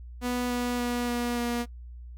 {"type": "tone with pitch steps", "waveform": "sawtooth", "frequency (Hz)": [246.1, 244.3, 242.4, 240.6, 238.8], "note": ["B3", "B3", "B3", "B3", "A#3"], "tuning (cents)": [-6, -19, -32, -45, 42], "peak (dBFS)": -23, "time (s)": [0.21, 1.66], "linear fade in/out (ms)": 50, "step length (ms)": 290, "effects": ["noise-tail reverb RT60 0.1 s tail -20 dB re dry", "added 60 Hz sine -40 dBFS peak until 2.17 s"]}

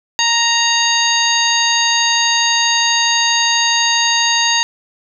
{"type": "harmonic tone", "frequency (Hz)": 932.3, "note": "A#5", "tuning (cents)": 0, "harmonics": [1, 2, 3, 4, 5, 7], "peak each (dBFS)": [-19, -19, -19, -19, -19, -19], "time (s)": [0.19, 4.63], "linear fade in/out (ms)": 0, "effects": []}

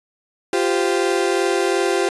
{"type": "chord", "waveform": "35% pulse", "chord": "F suspended second", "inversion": "none", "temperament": "equal with one note detuned", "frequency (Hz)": [349.2, 392, 516.9], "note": ["F4", "G4", "C5"], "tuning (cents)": [0, 0, -21], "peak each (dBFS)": [-19, -18, -23], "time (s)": [0.53, 2.09], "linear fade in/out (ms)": 2, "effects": ["resampled to 24000 Hz"]}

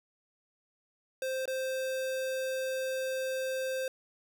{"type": "tone with dropouts", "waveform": "square", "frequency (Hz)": 523.3, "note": "C5", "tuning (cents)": 0, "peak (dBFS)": -32, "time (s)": [1.22, 3.88], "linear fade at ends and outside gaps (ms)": 2, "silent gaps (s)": [1.456, 1.477], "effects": []}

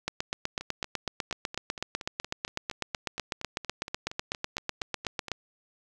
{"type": "two click trains", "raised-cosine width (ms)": 0.2, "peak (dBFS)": [-12, -21], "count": [43, 21], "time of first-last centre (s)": [[0.08, 5.317], [0.61, 5.283]], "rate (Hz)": [8.02, 4.28], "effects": []}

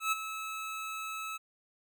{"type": "tone with ADSR envelope", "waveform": "25% pulse", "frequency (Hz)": 1300, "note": "E6", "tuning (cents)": -24, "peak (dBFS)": -22, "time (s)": [0, 1.38], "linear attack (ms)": 120, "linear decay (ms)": 20, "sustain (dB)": -11, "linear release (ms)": 20, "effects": []}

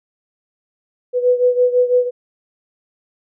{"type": "beating tone pair", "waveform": "sine", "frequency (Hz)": [493.9, 499.9], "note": ["B4", "B4"], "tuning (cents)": [0, 21], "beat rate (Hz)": 6, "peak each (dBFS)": [-13, -17], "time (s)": [1.13, 2.11], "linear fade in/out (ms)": 50, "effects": []}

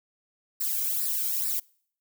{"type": "noise with flanger", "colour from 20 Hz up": "violet", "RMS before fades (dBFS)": -28, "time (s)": [0.6, 1.6], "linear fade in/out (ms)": 10, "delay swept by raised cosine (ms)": [0.31, 1.14], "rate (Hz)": 2.3, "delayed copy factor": -0.8, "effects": ["noise-tail reverb RT60 0.6 s tail -26 dB re dry"]}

